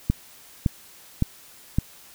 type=click train; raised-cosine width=5 ms; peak=-7 dBFS; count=4; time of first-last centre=0.1-1.785 s; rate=1.78 Hz; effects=white hiss -49 dBFS RMS until 2.14 s